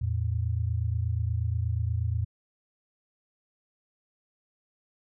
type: tone pair together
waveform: sine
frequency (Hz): 84.1 / 112.46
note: E2 / A2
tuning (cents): +35 / +38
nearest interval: perfect fourth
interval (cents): 503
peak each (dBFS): -28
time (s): 0.01-2.25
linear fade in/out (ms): 10
effects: none

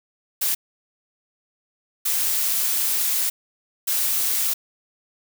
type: noise bursts at uneven times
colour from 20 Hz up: blue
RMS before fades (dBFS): -22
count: 3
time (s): 0.41-0.55 / 2.05-3.3 / 3.87-4.54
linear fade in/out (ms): 10
effects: none

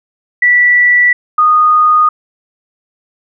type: tone pair in turn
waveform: sine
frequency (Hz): 1959 / 1234.1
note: B6 / D#6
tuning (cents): -15 / -15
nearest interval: minor sixth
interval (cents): 800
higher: first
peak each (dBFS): -5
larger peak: neither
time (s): 0.42-1.13 / 1.38-2.09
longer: neither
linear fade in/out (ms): 5
effects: none

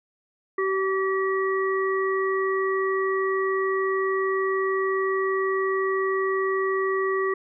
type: harmonic tone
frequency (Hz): 383.8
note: G4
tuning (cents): -37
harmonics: 1 / 3 / 5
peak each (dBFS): -23 / -28 / -30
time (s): 0.58-7.34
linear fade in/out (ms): 5
effects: none

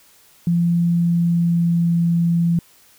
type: tone with pitch glide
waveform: sine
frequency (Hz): 171.3 to 169.63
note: F3 to E3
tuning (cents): -33 to +50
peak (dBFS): -14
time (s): 0.47-2.59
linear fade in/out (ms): 2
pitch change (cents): -17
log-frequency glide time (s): 0.84-2
effects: white hiss -52 dBFS RMS until 2.98 s

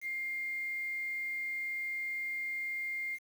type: tone with quantisation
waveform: sine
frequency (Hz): 2113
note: C7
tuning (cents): +16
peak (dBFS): -34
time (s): 0.01-3.19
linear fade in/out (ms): 50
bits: 9
effects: none

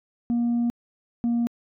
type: tone pair in turn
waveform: sine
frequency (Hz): 237.3 / 236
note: A#3 / A#3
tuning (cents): +31 / +22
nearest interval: unison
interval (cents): 9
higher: first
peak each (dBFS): -18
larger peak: neither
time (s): 0.3-0.7 / 1.24-1.47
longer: first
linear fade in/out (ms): 0
effects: tanh soft clip ceiling -19 dBFS

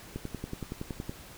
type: click train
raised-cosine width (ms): 3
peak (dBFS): -22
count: 11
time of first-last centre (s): 0.16-1.095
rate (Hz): 10.7
effects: pink hiss -49 dBFS RMS until 1.37 s

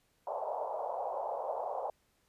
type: band-pass noise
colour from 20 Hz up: pink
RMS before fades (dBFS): -37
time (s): 0.27-1.9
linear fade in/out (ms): 2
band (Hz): 520 to 940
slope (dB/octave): 48
effects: pink hiss -73 dBFS RMS until 2.28 s + resampled to 32000 Hz

